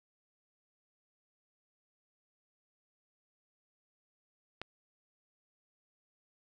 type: click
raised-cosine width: 0.3 ms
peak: -23 dBFS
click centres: 4.616 s
effects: none